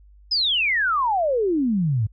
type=exponential sweep; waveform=sine; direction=down; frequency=5190 to 100 Hz; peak=-18 dBFS; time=0.31-2.07 s; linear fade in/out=10 ms; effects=added 50 Hz sine -47 dBFS peak until 2.12 s